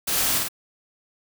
white noise with echo, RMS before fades -25 dBFS, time 0.07-0.39 s, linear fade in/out 10 ms, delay 48 ms, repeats 2, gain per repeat -2 dB, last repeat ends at 0.486 s, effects none

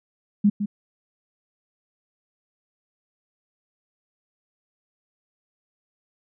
sine tone with echo, 205.3 Hz, G#3, 20 cents flat, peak -13 dBFS, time 0.44-0.5 s, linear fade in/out 10 ms, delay 160 ms, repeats 1, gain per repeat -9 dB, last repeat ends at 0.66 s, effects none

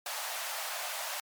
pink high-pass noise, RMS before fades -37 dBFS, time 0.06-1.2 s, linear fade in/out 2 ms, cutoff 600 Hz, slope 48 dB/octave, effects MP3 96 kbps

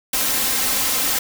white noise with comb filter, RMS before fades -20 dBFS, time 0.13-1.19 s, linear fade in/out 5 ms, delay 3.8 ms, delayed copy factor +0.55, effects none

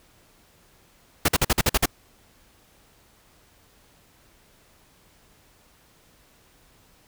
pink noise bursts, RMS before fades -19 dBFS, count 8, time 1.25-1.858 s, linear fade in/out 5 ms, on 34 ms, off 48 ms, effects pink hiss -58 dBFS RMS until 7.07 s

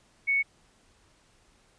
sine tone, 2217 Hz, C#7, in tune, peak -22 dBFS, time 0.27-0.43 s, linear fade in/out 20 ms, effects pink hiss -63 dBFS RMS until 1.78 s + resampled to 22050 Hz

